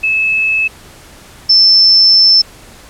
sine tone pair in turn, 2600 / 5306 Hz, E7 / E8, -24 / +10 cents, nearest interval octave, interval 1234 cents, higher second, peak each -10 / -4 dBFS, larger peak second, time 0.03-0.68 / 1.49-2.42 s, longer second, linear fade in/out 10 ms, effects pink hiss -38 dBFS RMS until 2.89 s + low-pass 12000 Hz 12 dB/octave

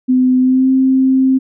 sine tone with pitch glide, 255.1 to 263 Hz, C4 to C4, -44 to +9 cents, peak -8 dBFS, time 0.08-1.39 s, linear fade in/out 20 ms, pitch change +53 cents, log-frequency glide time 0.39-0.7 s, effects none

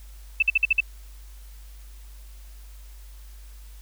sine tone bursts, 2644 Hz, E7, 5 cents sharp, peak -15 dBFS, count 6, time 0.4-0.805 s, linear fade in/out 5 ms, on 25 ms, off 51 ms, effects added 50 Hz sine -41 dBFS peak until 3.81 s + white hiss -55 dBFS RMS until 3.81 s

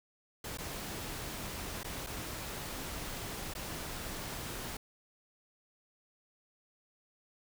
pink noise with dropouts, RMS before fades -41 dBFS, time 0.44-4.77 s, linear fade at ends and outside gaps 5 ms, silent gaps 0.574-0.584 / 1.833-1.844 / 2.065-2.069 / 3.538-3.55 s, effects none

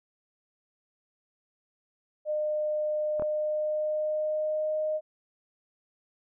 sine tone with pitch glide, 607 to 617.6 Hz, D#5 to D#5, -43 to -13 cents, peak -26 dBFS, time 2.25-5.01 s, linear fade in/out 50 ms, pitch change +30 cents, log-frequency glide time 3.2-4.77 s
clicks, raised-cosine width 1 ms, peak -22 dBFS, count 2, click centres 3.197 / 3.222 s
effects none

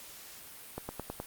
accelerating click train, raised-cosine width 1 ms, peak -22 dBFS, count 5, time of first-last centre 0.78-1.201 s, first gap 110 ms, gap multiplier 0.97, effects white hiss -49 dBFS RMS until 1.26 s + Opus 48 kbps

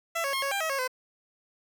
15% pulse tone with pitch steps, 668 / 553 / 1076 / 553 / 795 / 640 / 547 / 510 Hz, E5 / C#5 / C6 / C#5 / G5 / D#5 / C#5 / C5, +23 / -4 / +48 / -4 / +24 / +49 / -23 / -44 cents, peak -21 dBFS, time 0.15-0.878 s, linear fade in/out 10 ms, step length 91 ms, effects none

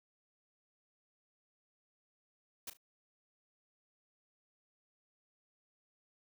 white noise with echo, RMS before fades -43 dBFS, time 2.67-2.7 s, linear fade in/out 5 ms, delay 36 ms, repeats 2, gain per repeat -12 dB, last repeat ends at 2.772 s, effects none

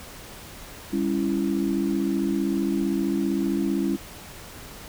sine chord, C# diminished, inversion second, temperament just, 199.57 / 277.2 / 332.6 Hz, G3 / C#4 / E4, +31 / 0 / +16 cents, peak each -26 dBFS, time 0.92-3.97 s, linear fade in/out 20 ms, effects pink hiss -42 dBFS RMS until 4.88 s

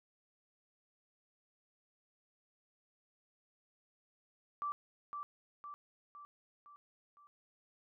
sine tone with echo, 1166 Hz, D6, 13 cents flat, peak -35 dBFS, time 4.62-4.72 s, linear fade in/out 0 ms, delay 510 ms, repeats 5, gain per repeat -5 dB, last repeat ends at 7.27 s, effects none

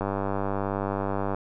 click train, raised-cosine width 1 ms, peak -14 dBFS, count 133, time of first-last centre 0.01-1.346 s, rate 98.8 Hz, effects none

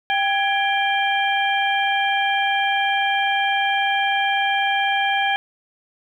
harmonic tone with a mistuned harmonic, 791 Hz, G5, 15 cents sharp, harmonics 1 / 2 / 3 / 4, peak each -20 / -23 / -25 / -26 dBFS, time 0.1-5.36 s, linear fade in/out 0 ms, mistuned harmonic 2, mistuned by +91 cents, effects 9-bit

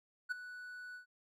triangle tone with ADSR envelope, 1481 Hz, F#6, 1 cent sharp, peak -30 dBFS, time 0.29-1.06 s, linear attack 25 ms, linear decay 13 ms, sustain -14 dB, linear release 110 ms, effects none

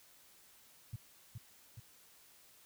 sine tone with echo, 114.3 Hz, A#2, 34 cents flat, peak -38 dBFS, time 0.93-0.96 s, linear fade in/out 5 ms, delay 420 ms, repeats 2, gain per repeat -4 dB, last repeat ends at 1.8 s, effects white hiss -63 dBFS RMS until 2.65 s

